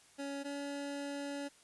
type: tone pair in turn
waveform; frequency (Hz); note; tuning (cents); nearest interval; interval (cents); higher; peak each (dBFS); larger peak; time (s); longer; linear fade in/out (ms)
25% pulse; 279.7 / 283.4; C#4 / C#4; +16 / +38; unison; 22; second; -35 / -35; neither; 0.18-0.44 / 0.44-1.49; second; 20
effects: white hiss -63 dBFS RMS until 1.63 s + resampled to 24000 Hz